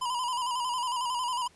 square tone with vibrato, 987.8 Hz, B5, in tune, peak -29 dBFS, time 0.01-1.48 s, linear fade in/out 10 ms, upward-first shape square, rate 11 Hz, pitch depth 56 cents each way, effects pink hiss -60 dBFS RMS until 1.55 s + resampled to 24000 Hz

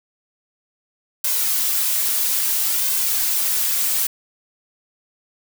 blue noise with flanger, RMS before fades -20 dBFS, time 1.24-4.07 s, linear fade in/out 5 ms, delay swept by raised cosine 1.9 to 4.3 ms, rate 0.6 Hz, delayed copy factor +0.55, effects none

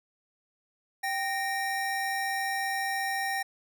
square tone pair together, 780 / 1851.5 Hz, G5 / A#6, -9 / -12 cents, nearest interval octave + minor third, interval 1497 cents, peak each -32 / -32 dBFS, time 1.03-3.43 s, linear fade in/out 10 ms, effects none

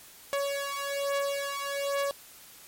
sawtooth beating tone pair, 560 / 561.2 Hz, C#5 / C#5, +18 / +21 cents, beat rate 1.2 Hz, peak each -28 dBFS, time 0.33-2.11 s, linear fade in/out 0 ms, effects white hiss -51 dBFS RMS until 2.67 s + MP3 64 kbps

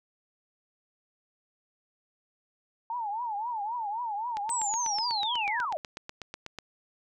sine tone with vibrato, 889 Hz, A5, 18 cents sharp, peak -30 dBFS, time 2.9-5.65 s, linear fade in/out 2 ms, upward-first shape triangle, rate 3.8 Hz, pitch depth 200 cents each way
click train, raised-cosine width 0.2 ms, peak -21 dBFS, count 19, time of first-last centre 4.37-6.587 s, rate 8.12 Hz
sine linear sweep, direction down, 8170 to 566 Hz, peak -29 dBFS, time 4.5-5.77 s, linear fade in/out 0 ms
effects none

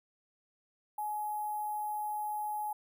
sine tone with sample-and-hold, 843 Hz, G#5, 26 cents sharp, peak -33 dBFS, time 0.98-2.73 s, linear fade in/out 5 ms, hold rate 11025 Hz, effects none

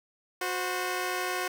10% pulse tone pair together, 365 / 517.7 Hz, F#4 / C5, -24 / -18 cents, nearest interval tritone, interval 606 cents, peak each -22 / -27 dBFS, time 0.41-1.48 s, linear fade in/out 5 ms, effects none

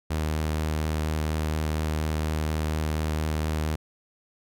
sawtooth tone with vibrato, 77.6 Hz, D#2, 4 cents flat, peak -21 dBFS, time 0.1-3.76 s, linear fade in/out 10 ms, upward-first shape sine, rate 4.2 Hz, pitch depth 10 cents each way, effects none

